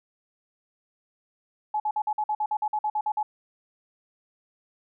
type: tone bursts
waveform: sine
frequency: 850 Hz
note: G#5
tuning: 40 cents sharp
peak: -23 dBFS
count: 14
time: 1.74-3.23 s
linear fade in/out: 5 ms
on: 60 ms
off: 50 ms
effects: none